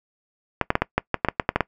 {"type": "clicks", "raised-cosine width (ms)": 0.5, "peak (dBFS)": -3, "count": 12, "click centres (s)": [0.613, 0.704, 0.754, 0.82, 0.98, 1.143, 1.248, 1.286, 1.398, 1.491, 1.56, 1.607], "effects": ["noise-tail reverb RT60 0.1 s tail -22 dB re dry"]}